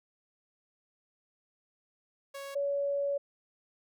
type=tone pair in turn; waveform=sawtooth / sine; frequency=554.4 / 564.4 Hz; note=C#5 / C#5; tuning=0 / +31 cents; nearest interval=unison; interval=31 cents; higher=second; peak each=-36 / -28 dBFS; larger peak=second; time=2.34-2.55 / 2.55-3.18 s; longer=second; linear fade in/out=10 ms; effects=none